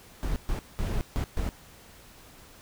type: noise bursts at uneven times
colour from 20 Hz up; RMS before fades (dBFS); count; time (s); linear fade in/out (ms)
brown; -28; 5; 0.23-0.36 / 0.49-0.59 / 0.79-1.01 / 1.16-1.24 / 1.37-1.49; 0
effects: pink hiss -52 dBFS RMS until 2.61 s